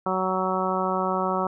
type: harmonic tone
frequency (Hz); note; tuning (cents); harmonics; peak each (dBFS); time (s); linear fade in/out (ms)
187; F#3; +19; 1 / 2 / 3 / 4 / 5 / 6 / 7; -30 / -30 / -30 / -30 / -30 / -30 / -30; 0.06-1.47; 2
effects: none